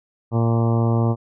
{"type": "harmonic tone with a mistuned harmonic", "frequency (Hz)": 115.6, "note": "A#2", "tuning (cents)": -14, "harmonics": [1, 2, 3, 4, 5, 6, 7, 8, 9, 10], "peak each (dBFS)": [-17, -23, -27, -29, -31, -33, -34, -35, -36, -37], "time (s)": [0.31, 1.16], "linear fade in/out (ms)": 50, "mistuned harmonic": 8, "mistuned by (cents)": -18, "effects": []}